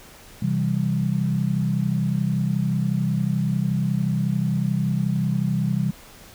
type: chord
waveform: sine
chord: C major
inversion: none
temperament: equal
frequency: 130.81 / 164.81 / 196 Hz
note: C3 / E3 / G3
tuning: 0 / 0 / 0 cents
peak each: -24 dBFS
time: 0.42-5.91 s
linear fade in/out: 5 ms
effects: pink hiss -46 dBFS RMS until 6.34 s